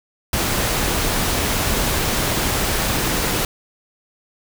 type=noise; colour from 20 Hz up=pink; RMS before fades=-20 dBFS; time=0.33-3.45 s; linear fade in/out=2 ms; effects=none